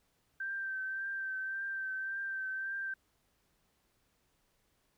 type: tone with vibrato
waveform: sine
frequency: 1562 Hz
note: G6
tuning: 7 cents flat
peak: -35 dBFS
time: 0.4-2.94 s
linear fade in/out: 5 ms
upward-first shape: triangle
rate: 1.8 Hz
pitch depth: 30 cents each way
effects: pink hiss -75 dBFS RMS until 4.97 s